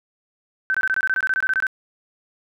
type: tone bursts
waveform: sine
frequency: 1538 Hz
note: G6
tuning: 33 cents flat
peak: -17 dBFS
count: 15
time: 0.7-1.668 s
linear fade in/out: 0 ms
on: 44 ms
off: 22 ms
effects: none

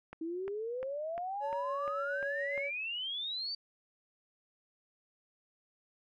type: click train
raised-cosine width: 0.5 ms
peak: -30 dBFS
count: 8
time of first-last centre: 0.13-2.578 s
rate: 2.86 Hz
type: exponential sweep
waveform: sine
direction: up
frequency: 317.6 to 4657 Hz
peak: -35 dBFS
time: 0.21-3.55 s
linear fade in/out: 5 ms
type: tone with tremolo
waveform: triangle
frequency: 563 Hz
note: C#5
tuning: 27 cents sharp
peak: -33 dBFS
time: 1.4-2.71 s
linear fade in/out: 50 ms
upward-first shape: sine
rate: 7.1 Hz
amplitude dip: 25%
effects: none

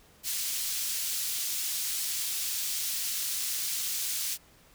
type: high-pass noise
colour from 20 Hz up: pink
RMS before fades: -32 dBFS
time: 0.23-4.38 s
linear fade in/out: 50 ms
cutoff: 4500 Hz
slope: 12 dB/octave
effects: pink hiss -59 dBFS RMS until 4.74 s

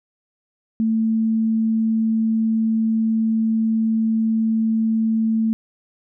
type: tone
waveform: sine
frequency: 222.7 Hz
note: A3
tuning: 21 cents sharp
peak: -16 dBFS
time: 0.8-5.53 s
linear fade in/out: 0 ms
effects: none

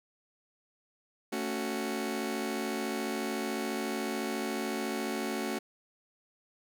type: chord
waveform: sawtooth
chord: F# minor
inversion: first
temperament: just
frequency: 222 / 277.5 / 370 Hz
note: A3 / C#4 / F#4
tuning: +16 / +2 / 0 cents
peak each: -32 / -33 / -32 dBFS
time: 1.32-5.59 s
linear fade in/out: 10 ms
effects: none

